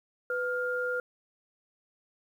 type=tone pair together; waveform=sine; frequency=497.6 / 1407.4 Hz; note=B4 / F6; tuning=+13 / +13 cents; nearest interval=octave + tritone; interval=1800 cents; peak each=-31 / -31 dBFS; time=0.3-1 s; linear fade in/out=2 ms; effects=10-bit

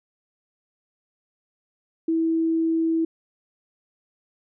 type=tone; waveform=sine; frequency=326.2 Hz; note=E4; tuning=18 cents flat; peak=-19 dBFS; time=2.08-3.05 s; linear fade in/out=5 ms; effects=none

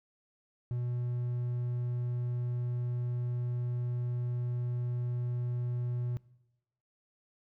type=tone; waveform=triangle; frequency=122 Hz; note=B2; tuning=21 cents flat; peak=-29 dBFS; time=0.71-6.17 s; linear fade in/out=0 ms; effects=noise-tail reverb RT60 1.0 s tail -22 dB re dry

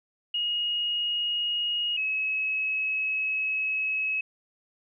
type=tone pair in turn; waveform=sine; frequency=2875 / 2570 Hz; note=F7 / E7; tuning=+50 / -45 cents; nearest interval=major second; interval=195 cents; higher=first; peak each=-25 dBFS; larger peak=neither; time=0.34-1.97 / 1.97-4.21 s; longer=second; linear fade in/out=5 ms; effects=none

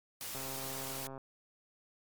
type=noise; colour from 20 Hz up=white; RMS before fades=-42 dBFS; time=0.21-1.07 s; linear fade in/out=0 ms
type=click train; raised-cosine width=1 ms; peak=-32 dBFS; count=112; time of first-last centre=0.35-1.178 s; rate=134 Hz
effects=MP3 96 kbps

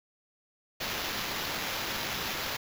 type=noise with sample-and-hold; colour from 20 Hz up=white; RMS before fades=-34 dBFS; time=0.8-2.57 s; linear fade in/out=10 ms; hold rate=8820 Hz; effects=none

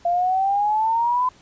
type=exponential sweep; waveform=sine; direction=up; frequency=686 to 1019 Hz; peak=-17 dBFS; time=0.05-1.29 s; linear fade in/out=5 ms; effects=pink hiss -52 dBFS RMS until 1.41 s + resampled to 16000 Hz

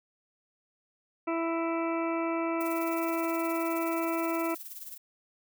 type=harmonic tone; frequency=331.1 Hz; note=E4; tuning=8 cents sharp; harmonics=1 / 2 / 3 / 4 / 6 / 7 / 8; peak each=-30 / -34 / -37 / -37 / -46 / -42 / -46 dBFS; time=1.27-4.55 s; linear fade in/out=10 ms
type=noise with tremolo; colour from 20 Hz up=violet; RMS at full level=-40 dBFS; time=2.6-4.98 s; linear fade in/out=10 ms; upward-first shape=triangle; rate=19 Hz; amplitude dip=75%
effects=none

